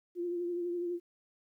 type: tone with vibrato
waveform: sine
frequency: 349.2 Hz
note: F4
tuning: in tune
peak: -32 dBFS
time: 0.15-1 s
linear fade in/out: 50 ms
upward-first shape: triangle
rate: 12 Hz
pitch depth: 39 cents each way
effects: 12-bit